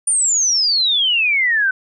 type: exponential sweep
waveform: sine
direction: down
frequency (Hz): 9397 to 1501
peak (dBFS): -13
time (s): 0.07-1.71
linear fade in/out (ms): 5
effects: none